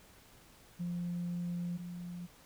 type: tone pair in turn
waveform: sine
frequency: 174.61 / 175.5 Hz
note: F3 / F3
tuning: 0 / +9 cents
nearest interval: unison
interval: 9 cents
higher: second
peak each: -33 / -40 dBFS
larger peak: first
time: 0.79-1.78 / 1.78-2.27 s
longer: first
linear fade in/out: 20 ms
effects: tanh soft clip ceiling -31 dBFS + pink hiss -60 dBFS RMS until 2.45 s